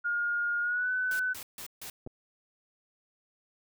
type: tone with pitch glide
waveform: sine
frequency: 1422 to 1504.8 Hz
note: F6 to F#6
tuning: +31 to +29 cents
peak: -27 dBFS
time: 0.04-1.34 s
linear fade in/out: 20 ms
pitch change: +98 cents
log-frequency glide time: 0.61-0.91 s
type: noise bursts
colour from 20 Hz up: white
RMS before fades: -42 dBFS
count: 4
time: 1.11-1.9 s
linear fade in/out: 2 ms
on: 85 ms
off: 150 ms
type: clicks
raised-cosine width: 2 ms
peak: -29 dBFS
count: 2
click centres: 2.065 / 2.073 s
effects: none